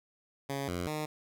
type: tone with pitch steps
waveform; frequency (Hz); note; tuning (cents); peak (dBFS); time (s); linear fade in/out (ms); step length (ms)
10% pulse; 138.6 / 88.2 / 153; C#3 / F2 / D#3; 0 / +18 / -29; -25; 0.49-1.06; 10; 190
effects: none